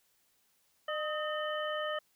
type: harmonic tone with a mistuned harmonic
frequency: 607 Hz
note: D#5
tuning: 43 cents flat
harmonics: 1 / 2 / 3 / 5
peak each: -35 / -38 / -40 / -42 dBFS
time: 0.88-1.99 s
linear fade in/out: 5 ms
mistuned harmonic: 2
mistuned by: +61 cents
effects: white hiss -72 dBFS RMS until 2.15 s